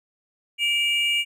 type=tone pair together; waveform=triangle; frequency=2329 / 2846 Hz; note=D7 / F7; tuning=-15 / +32 cents; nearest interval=minor third; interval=347 cents; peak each=-22 / -20 dBFS; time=0.58-1.25 s; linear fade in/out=50 ms; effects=none